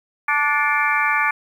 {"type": "harmonic tone with a mistuned harmonic", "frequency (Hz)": 291.8, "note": "D4", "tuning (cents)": -11, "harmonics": [3, 4, 5, 6, 7, 8], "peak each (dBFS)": [-24, -22, -24, -22, -26, -23], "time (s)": [0.28, 1.31], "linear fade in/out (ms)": 5, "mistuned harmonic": 7, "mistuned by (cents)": 73, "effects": ["8-bit"]}